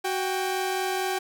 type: tone pair together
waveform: sawtooth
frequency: 373.4 / 791.2 Hz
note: F#4 / G5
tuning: +16 / +16 cents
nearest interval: octave + minor second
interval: 1300 cents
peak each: -24 / -25 dBFS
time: 0.04-1.19 s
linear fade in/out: 10 ms
effects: none